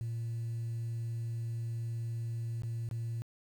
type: tone with dropouts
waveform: sine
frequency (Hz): 115.5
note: A#2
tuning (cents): -16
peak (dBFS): -32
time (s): 0.01-3.22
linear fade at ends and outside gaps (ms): 0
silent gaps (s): 2.62-2.634 / 2.889-2.912
effects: tanh soft clip ceiling -32 dBFS + 10-bit